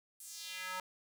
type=tone with high-pass filter sweep; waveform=square; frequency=185 Hz; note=F#3; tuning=in tune; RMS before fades=-44 dBFS; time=0.2-0.8 s; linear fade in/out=2 ms; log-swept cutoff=10000 to 940 Hz; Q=1.8; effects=none